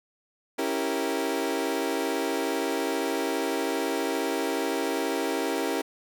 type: chord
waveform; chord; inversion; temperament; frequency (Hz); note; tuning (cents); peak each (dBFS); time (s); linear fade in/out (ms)
30% pulse; C# diminished seventh; none; equal; 277.2 / 329.6 / 392 / 466.2; C#4 / E4 / G4 / Bb4; 0 / 0 / 0 / 0; -29; 0.58-5.82; 10
effects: none

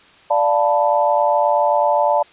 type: chord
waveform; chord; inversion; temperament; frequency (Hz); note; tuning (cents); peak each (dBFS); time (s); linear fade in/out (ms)
sine; B half-diminished seventh; first; equal; 587.3 / 698.5 / 880 / 987.8; D5 / F5 / A5 / B5; 0 / 0 / 0 / 0; -17 / -20 / -17 / -23; 0.3-2.23; 10
effects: white hiss -48 dBFS RMS until 2.32 s + resampled to 8000 Hz

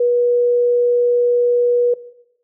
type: tone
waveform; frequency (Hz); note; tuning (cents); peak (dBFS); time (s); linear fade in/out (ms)
sine; 484.4; B4; -34; -12; 0-1.94; 5
effects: noise-tail reverb RT60 0.8 s tail -17 dB re dry

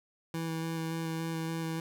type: tone with vibrato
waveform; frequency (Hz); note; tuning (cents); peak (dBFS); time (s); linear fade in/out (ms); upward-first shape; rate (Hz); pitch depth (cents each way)
25% pulse; 163.2; E3; -17; -29; 0.34-1.8; 2; square; 3.5; 10
effects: none

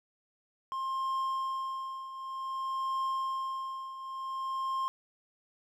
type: tone with tremolo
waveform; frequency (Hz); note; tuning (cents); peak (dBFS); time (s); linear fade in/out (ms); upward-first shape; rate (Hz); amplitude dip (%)
triangle; 1061; C6; +24; -27; 0.72-4.88; 0; triangle; 0.54; 75
effects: none

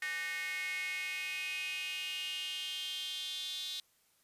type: tone with high-pass filter sweep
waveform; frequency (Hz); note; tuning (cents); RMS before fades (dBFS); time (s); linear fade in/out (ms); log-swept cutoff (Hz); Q
square; 167.3; E3; +26; -39; 0.02-3.8; 2; 1900 to 3700; 7.3
effects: white hiss -71 dBFS RMS until 4.23 s + resampled to 32000 Hz

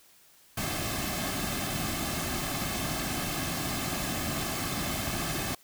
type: noise with comb filter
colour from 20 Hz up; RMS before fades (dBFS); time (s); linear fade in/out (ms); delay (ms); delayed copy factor
pink; -32; 0.57-5.55; 5; 2.1; -0.6
effects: white hiss -59 dBFS RMS until 5.63 s

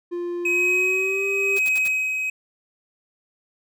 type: tone with pitch glide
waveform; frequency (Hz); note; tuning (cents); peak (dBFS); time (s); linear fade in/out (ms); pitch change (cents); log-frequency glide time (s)
triangle; 349.2 to 394.2; F4 to G4; 0 to +10; -23; 0.11-1.59; 20; +210; 0.49-1.25
type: tone with tremolo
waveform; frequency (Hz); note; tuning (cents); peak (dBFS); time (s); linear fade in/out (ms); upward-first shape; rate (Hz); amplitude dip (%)
triangle; 2534; D#7; +31; -16; 0.45-2.3; 5; sine; 1; 45
type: noise bursts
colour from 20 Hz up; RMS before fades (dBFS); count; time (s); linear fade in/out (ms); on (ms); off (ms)
white; -35; 4; 1.56-1.882; 5; 34; 62
effects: none

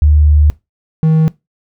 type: tone pair in turn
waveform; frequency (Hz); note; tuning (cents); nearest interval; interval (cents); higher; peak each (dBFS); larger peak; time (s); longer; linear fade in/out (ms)
sine / triangle; 74.8 / 158.5; D2 / D#3; +32 / +32; octave + minor second; 1300; second; -5; neither; 0.02-0.5 / 1.03-1.28; first; 0
effects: noise-tail reverb RT60 0.2 s tail -20 dB re dry

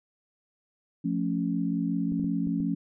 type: chord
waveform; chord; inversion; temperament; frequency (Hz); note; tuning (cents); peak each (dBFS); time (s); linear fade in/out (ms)
sine; F augmented; none; equal; 174.61 / 220 / 277.2; F3 / A3 / C#4; 0 / 0 / 0; -29 / -31 / -29; 1.04-2.75; 10
type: clicks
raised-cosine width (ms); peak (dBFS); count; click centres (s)
3; -28; 5; 2.121 / 2.196 / 2.243 / 2.471 / 2.603
effects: none

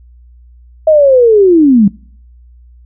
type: linear sweep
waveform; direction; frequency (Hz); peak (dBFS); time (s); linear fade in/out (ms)
sine; down; 640 to 190; -3; 0.87-1.88; 5
effects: noise-tail reverb RT60 0.6 s tail -26 dB re dry + added 60 Hz sine -37 dBFS peak until 2.85 s

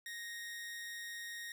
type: tone with amplitude modulation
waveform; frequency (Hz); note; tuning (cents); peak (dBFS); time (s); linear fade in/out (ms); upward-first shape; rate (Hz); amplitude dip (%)
sawtooth; 1864.7; A#6; 0; -38; 0.06-1.52; 2; sine; 195; 35
effects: none

